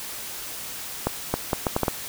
accelerating click train, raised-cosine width 1 ms, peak -7 dBFS, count 7, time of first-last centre 1.07-1.882 s, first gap 270 ms, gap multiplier 0.71, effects white hiss -35 dBFS RMS until 2.08 s

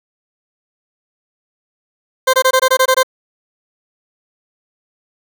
20% pulse tone bursts, 520 Hz, C5, 11 cents flat, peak -4 dBFS, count 9, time 2.27-3.032 s, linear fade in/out 10 ms, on 66 ms, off 21 ms, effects none

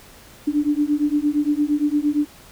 sine beating tone pair, 290.6 / 299.3 Hz, D4 / D4, -18 / +33 cents, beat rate 8.7 Hz, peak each -20 dBFS, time 0.47-2.26 s, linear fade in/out 10 ms, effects pink hiss -46 dBFS RMS until 2.51 s

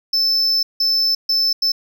triangle tone bursts at uneven times, 5274 Hz, E8, in tune, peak -13 dBFS, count 4, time 0.13-0.63 / 0.8-1.15 / 1.29-1.53 / 1.62-1.72 s, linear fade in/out 5 ms, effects none

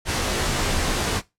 pink noise with comb filter, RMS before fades -23 dBFS, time 0.05-1.22 s, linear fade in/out 50 ms, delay 18 ms, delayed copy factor -0.9, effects noise-tail reverb RT60 0.2 s tail -18 dB re dry + low-pass 9000 Hz 12 dB/octave

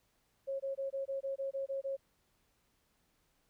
sine tone bursts, 544 Hz, C#5, 33 cents flat, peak -34 dBFS, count 10, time 0.47-1.968 s, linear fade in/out 20 ms, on 130 ms, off 22 ms, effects pink hiss -75 dBFS RMS until 3.49 s

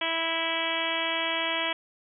harmonic tone, 328.6 Hz, E4, 5 cents flat, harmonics 1 / 2 / 3 / 4 / 5 / 6 / 7 / 8 / 9 / 10, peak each -39 / -34 / -34 / -39 / -37 / -35 / -33 / -37 / -35 / -33 dBFS, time 0.01-1.73 s, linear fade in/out 5 ms, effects none

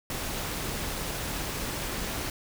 pink noise with amplitude modulation, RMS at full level -31 dBFS, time 0.1-2.3 s, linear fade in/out 2 ms, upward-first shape sine, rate 229 Hz, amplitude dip 45%, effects none

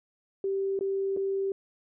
sine tone with dropouts, 390 Hz, G4, 9 cents flat, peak -26 dBFS, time 0.44-1.52 s, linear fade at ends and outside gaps 2 ms, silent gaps 0.791-0.809 / 1.165-1.171 s, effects none

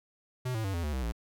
square tone with pitch steps, 126.6 / 110.85 / 97.06 / 84.98 / 74.41 / 65.15 / 57.05 Hz, B2 / A2 / G2 / F2 / D2 / C2 / A#1, +43 / +13 / -17 / -47 / +23 / -7 / -37 cents, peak -31 dBFS, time 0.45-1.122 s, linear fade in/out 10 ms, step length 96 ms, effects none

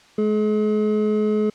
triangle tone pair together, 212 / 426 Hz, G#3 / G#4, +36 / +44 cents, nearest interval octave, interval 1208 cents, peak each -18 dBFS, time 0.18-1.5 s, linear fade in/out 5 ms, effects white hiss -51 dBFS RMS until 1.54 s + low-pass 5000 Hz 12 dB/octave

